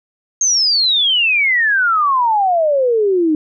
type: exponential sweep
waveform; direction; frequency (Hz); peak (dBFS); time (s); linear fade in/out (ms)
sine; down; 6490 to 300; -11; 0.41-3.35; 2
effects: none